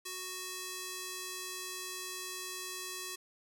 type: tone with band-pass filter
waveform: square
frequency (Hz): 370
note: F#4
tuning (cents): 0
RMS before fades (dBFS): -42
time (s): 0.05-3.16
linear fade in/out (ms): 10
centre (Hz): 8400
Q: 0.64
effects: none